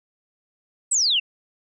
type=exponential sweep; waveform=sine; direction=down; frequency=8372 to 2637 Hz; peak=-17 dBFS; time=0.91-1.2 s; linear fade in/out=10 ms; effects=none